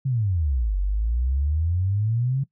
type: exponential two-way sweep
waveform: sine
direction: down then up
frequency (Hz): 139.9 to 46 to 139.9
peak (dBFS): -20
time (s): 0.05-2.44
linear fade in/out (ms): 10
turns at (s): 0.78
effects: noise-tail reverb RT60 0.1 s tail -19 dB re dry